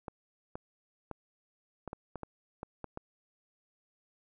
clicks, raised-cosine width 1 ms, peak -25 dBFS, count 10, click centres 0.082 / 0.555 / 1.113 / 1.877 / 1.931 / 2.157 / 2.233 / 2.631 / 2.843 / 2.974 s, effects none

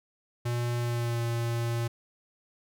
square tone with pitch glide, 120 to 117.26 Hz, B2 to A#2, -49 to +11 cents, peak -28 dBFS, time 0.45-1.88 s, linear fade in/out 10 ms, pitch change -40 cents, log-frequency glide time 0.79-1.22 s, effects none

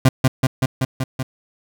30% pulse tone with echo, 130.9 Hz, C3, 1 cent sharp, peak -6 dBFS, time 0.05-0.09 s, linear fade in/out 5 ms, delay 190 ms, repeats 6, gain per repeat -2 dB, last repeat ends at 1.23 s, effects none

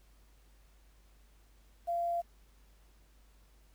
sine tone with quantisation, 688 Hz, F5, 26 cents flat, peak -30 dBFS, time 1.87-2.22 s, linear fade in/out 20 ms, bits 10, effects added 50 Hz sine -60 dBFS peak until 3.74 s + pink hiss -69 dBFS RMS until 3.74 s

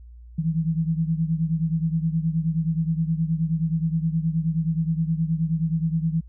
sine beating tone pair, 160 / 169.5 Hz, D#3 / E3, +49 / +49 cents, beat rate 9.5 Hz, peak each -22 / -26 dBFS, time 0.38-6.21 s, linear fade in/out 10 ms, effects added 59 Hz sine -41 dBFS peak until 6.28 s

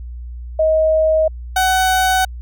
sine / 30% pulse tone pair in turn, 631 / 750.4 Hz, D#5 / F#5, +24 / +24 cents, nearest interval minor third, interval 300 cents, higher second, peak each -11 / -10 dBFS, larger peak second, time 0.59-1.28 / 1.56-2.25 s, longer neither, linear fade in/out 5 ms, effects added 60 Hz sine -27 dBFS peak until 2.41 s

